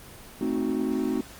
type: chord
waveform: triangle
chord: A diminished seventh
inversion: none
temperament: equal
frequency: 220 / 261.6 / 311.1 / 370 Hz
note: A3 / C4 / Eb4 / Gb4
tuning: 0 / 0 / 0 / 0 cents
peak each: -29 / -26 / -28 / -29 dBFS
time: 0.41-1.21 s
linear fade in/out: 2 ms
effects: pink hiss -46 dBFS RMS until 1.39 s + Opus 24 kbps